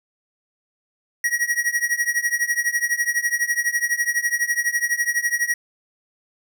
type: tone with tremolo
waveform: square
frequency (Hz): 1905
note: A#6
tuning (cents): +37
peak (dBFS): -16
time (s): 1.24-5.54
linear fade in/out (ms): 2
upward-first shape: triangle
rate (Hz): 12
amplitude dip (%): 95
effects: none